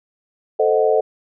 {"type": "chord", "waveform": "sine", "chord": "A diminished seventh", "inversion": "none", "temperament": "equal", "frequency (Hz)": [440, 523.3, 622.3, 740], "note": ["A4", "C5", "Eb5", "Gb5"], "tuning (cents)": [0, 0, 0, 0], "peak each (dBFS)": [-16, -20, -19, -22], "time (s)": [0.59, 1.01], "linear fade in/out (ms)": 10, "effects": []}